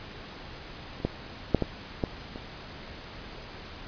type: clicks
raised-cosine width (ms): 2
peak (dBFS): -28 / -12 / -6 / -12 / -12 / -24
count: 6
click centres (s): 1.002 / 1.05 / 1.547 / 1.623 / 2.038 / 2.359
effects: pink hiss -43 dBFS RMS until 3.87 s + resampled to 11025 Hz